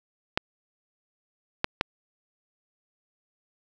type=clicks; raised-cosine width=0.3 ms; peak=-6 dBFS; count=3; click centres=0.375 / 1.644 / 1.811 s; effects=none